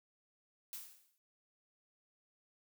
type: noise with exponential decay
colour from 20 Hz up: blue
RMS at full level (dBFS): -43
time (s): 0.73-1.18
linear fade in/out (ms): 0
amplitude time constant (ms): 97
effects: none